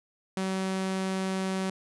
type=tone; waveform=sawtooth; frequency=189.8 Hz; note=F#3; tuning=44 cents sharp; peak=-24 dBFS; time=0.37-1.7 s; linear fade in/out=2 ms; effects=resampled to 24000 Hz